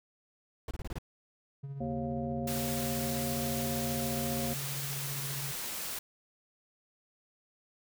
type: noise bursts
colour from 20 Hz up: brown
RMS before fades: -37 dBFS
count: 6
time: 0.68-0.985 s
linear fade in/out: 2 ms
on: 30 ms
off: 25 ms
type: tone with tremolo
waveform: triangle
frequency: 138.59 Hz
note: C#3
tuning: in tune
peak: -34 dBFS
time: 1.63-5.52 s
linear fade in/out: 10 ms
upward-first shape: triangle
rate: 15 Hz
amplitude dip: 50%
type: harmonic tone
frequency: 77.78 Hz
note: D#2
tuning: in tune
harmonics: 1 / 3 / 5 / 7 / 9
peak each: -44 / -35 / -43 / -40 / -41 dBFS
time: 1.8-4.54 s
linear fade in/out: 10 ms
type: noise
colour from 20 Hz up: white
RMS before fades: -38 dBFS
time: 2.47-5.99 s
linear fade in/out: 5 ms
effects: none